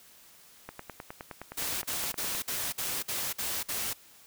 click train, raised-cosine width 0.5 ms, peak -24 dBFS, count 17, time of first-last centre 0.69-2.35 s, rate 9.64 Hz
white noise bursts, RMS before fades -33 dBFS, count 8, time 1.57-3.934 s, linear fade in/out 10 ms, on 250 ms, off 52 ms
effects white hiss -56 dBFS RMS until 4.26 s

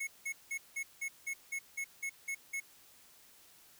square tone bursts, 2188 Hz, C#7, 23 cents flat, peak -36 dBFS, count 11, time 0-2.603 s, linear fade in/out 10 ms, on 73 ms, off 180 ms, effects white hiss -61 dBFS RMS until 3.79 s

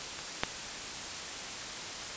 clicks, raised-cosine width 0.3 ms, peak -24 / -10 dBFS, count 2, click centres 0.19 / 0.435 s, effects white hiss -39 dBFS RMS until 2.16 s + resampled to 16000 Hz

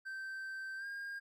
triangle tone with pitch glide, 1556 to 1614.6 Hz, G6 to G#6, -13 to -49 cents, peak -39 dBFS, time 0.05-1.2 s, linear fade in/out 20 ms, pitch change +64 cents, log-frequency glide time 0.77-0.86 s, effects none

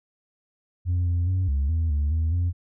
sine tone with pitch steps, 88.7 / 87 / 92.6 / 69.3 / 81.6 / 73 / 80.4 / 87.6 Hz, F2 / F2 / F#2 / C#2 / E2 / D2 / E2 / F2, +27 / -6 / +2 / 0 / -17 / -10 / -43 / +6 cents, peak -18 dBFS, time 0.85-2.53 s, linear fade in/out 50 ms, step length 210 ms, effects tanh soft clip ceiling -19 dBFS

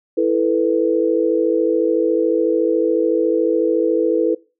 sine chord, E suspended fourth, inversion none, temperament equal, 329.6 / 440 / 493.9 Hz, E4 / A4 / B4, 0 / 0 / 0 cents, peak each -18 dBFS, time 0.17-4.35 s, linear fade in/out 10 ms, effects noise-tail reverb RT60 0.3 s tail -21 dB re dry

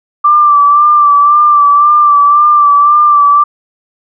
sine tone with vibrato, 1174.7 Hz, D6, in tune, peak -3 dBFS, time 0.24-3.44 s, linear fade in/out 10 ms, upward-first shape sine, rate 1.9 Hz, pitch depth 35 cents each way, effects none

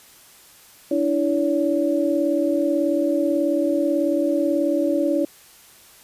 sine tone cluster, 291.2 / 329.5 / 568 Hz, D4 / E4 / C#5, -15 / -1 / +42 cents, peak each -22 dBFS, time 0.91-5.25 s, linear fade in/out 5 ms, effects white hiss -49 dBFS RMS until 6.03 s + resampled to 32000 Hz

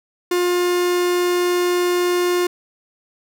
45% pulse tone, 355.3 Hz, F4, 30 cents sharp, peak -16 dBFS, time 0.31-2.47 s, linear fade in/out 5 ms, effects none

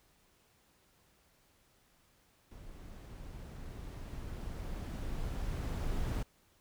brown noise with level ramp, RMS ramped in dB -50 to -34 dBFS, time 2.51-6.23 s, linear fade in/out 5 ms, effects pink hiss -69 dBFS RMS until 6.6 s

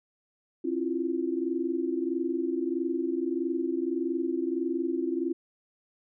sine tone cluster, 267.8 / 330.7 / 352.3 Hz, C4 / E4 / F4, +40 / +6 / +15 cents, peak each -32 / -30 / -31 dBFS, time 0.64-5.33 s, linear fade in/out 10 ms, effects none

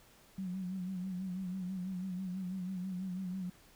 sine tone with vibrato, 185.2 Hz, F#3, 2 cents sharp, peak -36 dBFS, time 0.38-3.5 s, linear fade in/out 5 ms, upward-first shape sine, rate 6.1 Hz, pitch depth 65 cents each way, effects pink hiss -62 dBFS RMS until 3.75 s

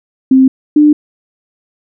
sine tone pair in turn, 262.8 / 298.8 Hz, C4 / D4, +8 / +30 cents, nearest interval major second, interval 222 cents, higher second, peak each -3 dBFS, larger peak neither, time 0.31-0.48 / 0.76-0.93 s, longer neither, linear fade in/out 5 ms, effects none

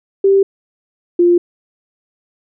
sine tone pair in turn, 391.7 / 349 Hz, G4 / F4, -1 / -1 cents, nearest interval major second, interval 200 cents, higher first, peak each -7 dBFS, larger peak neither, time 0.24-0.43 / 1.19-1.38 s, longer neither, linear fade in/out 5 ms, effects none

